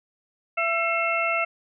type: harmonic tone with a mistuned harmonic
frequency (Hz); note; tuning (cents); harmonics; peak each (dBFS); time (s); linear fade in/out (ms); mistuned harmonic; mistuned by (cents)
670; E5; +28; 1 / 2 / 3 / 4; -27 / -27 / -27 / -27; 0.57-1.45; 10; 3; +120
effects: none